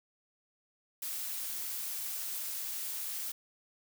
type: noise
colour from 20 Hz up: blue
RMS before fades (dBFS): -38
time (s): 1.02-3.32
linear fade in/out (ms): 5
effects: none